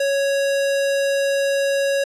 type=tone; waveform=square; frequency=554.4 Hz; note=C#5; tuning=in tune; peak=-18 dBFS; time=0-2.04 s; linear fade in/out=5 ms; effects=low-pass 10000 Hz 12 dB/octave